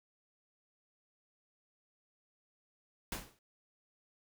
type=noise with exponential decay; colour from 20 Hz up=pink; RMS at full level=-36 dBFS; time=3.12-3.39 s; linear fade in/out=2 ms; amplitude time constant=57 ms; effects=none